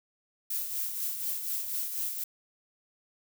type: noise with tremolo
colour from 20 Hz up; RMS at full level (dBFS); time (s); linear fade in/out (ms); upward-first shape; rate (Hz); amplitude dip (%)
violet; -31; 0.5-2.24; 5; triangle; 4.1; 55
effects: none